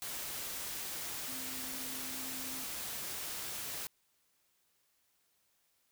sine tone in noise, 260.7 Hz, C4, 6 cents flat, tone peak -49 dBFS, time 1.28-2.64 s, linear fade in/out 0 ms, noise white, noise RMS -41 dBFS, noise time 0.02-3.87 s, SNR -11 dB, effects white hiss -75 dBFS RMS until 5.91 s

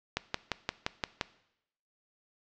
click train, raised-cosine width 0.2 ms, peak -11 dBFS, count 7, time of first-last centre 0.17-1.212 s, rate 5.76 Hz, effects noise-tail reverb RT60 0.8 s tail -18 dB re dry + low-pass 5000 Hz 12 dB/octave

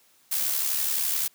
blue noise with amplitude modulation, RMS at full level -24 dBFS, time 0.31-1.28 s, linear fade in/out 10 ms, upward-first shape sine, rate 71.7 Hz, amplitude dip 50%, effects white hiss -61 dBFS RMS until 1.34 s + high-pass 80 Hz 12 dB/octave

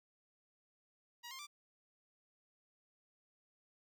10% pulse tone with pitch steps, 955 / 1059.6 / 1175.7 Hz, A#5 / C6 / D6, +42 / +22 / +2 cents, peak -39 dBFS, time 1.23-1.47 s, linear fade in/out 20 ms, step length 80 ms, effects none

